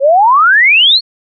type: exponential sweep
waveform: sine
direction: up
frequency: 523.3 to 4435 Hz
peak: -4 dBFS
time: 0-1.01 s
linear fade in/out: 50 ms
effects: none